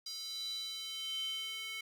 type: tone with high-pass filter sweep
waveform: square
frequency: 440 Hz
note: A4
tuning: in tune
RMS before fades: -41 dBFS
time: 0.06-1.81 s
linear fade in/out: 5 ms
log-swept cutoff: 4600 to 2500 Hz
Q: 8.1
effects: none